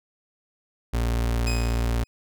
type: tone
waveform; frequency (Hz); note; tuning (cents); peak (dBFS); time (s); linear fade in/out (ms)
35% pulse; 58.27; A#1; 0; -20; 0.93-2.04; 10
type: tone with exponential decay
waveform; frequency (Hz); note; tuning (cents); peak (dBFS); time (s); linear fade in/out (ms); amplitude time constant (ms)
20% pulse; 2512; D#7; +16; -23; 1.47-2.07; 0; 130
effects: none